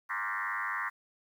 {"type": "tone with frequency modulation", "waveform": "sine", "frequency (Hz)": 1480, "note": "F#6", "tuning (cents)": 0, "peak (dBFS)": -31, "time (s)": [0.09, 0.9], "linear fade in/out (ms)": 20, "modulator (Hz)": 103, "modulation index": 4.8, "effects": ["10-bit"]}